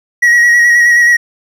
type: tone with vibrato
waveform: triangle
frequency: 1908 Hz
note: A#6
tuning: 40 cents sharp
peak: -3 dBFS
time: 0.22-1.17 s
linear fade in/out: 10 ms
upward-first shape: square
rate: 9.4 Hz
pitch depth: 22 cents each way
effects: none